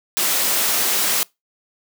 white high-pass noise, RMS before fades -19 dBFS, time 0.17-1.23 s, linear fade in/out 0 ms, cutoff 210 Hz, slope 12 dB/octave, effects noise-tail reverb RT60 0.2 s tail -24 dB re dry

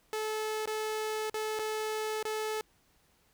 sawtooth tone with dropouts, 433 Hz, A4, 28 cents flat, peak -28 dBFS, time 0.13-2.61 s, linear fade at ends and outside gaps 1 ms, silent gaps 0.657-0.674 / 1.298-1.342 / 1.59-1.594 / 2.228-2.252 s, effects pink hiss -68 dBFS RMS until 3.33 s

